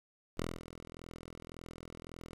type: tone with ADSR envelope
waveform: 5% pulse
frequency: 41.8 Hz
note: E1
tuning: 25 cents sharp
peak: -22 dBFS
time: 0.37-2.34 s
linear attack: 17 ms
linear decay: 210 ms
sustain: -15 dB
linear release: 3 ms
effects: low-pass 12000 Hz 12 dB/octave + 10-bit